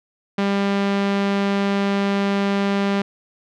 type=tone with low-pass filter; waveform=sawtooth; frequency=199 Hz; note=G3; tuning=26 cents sharp; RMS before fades=-20 dBFS; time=0.38-3.02 s; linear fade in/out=5 ms; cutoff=3600 Hz; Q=0.87; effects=none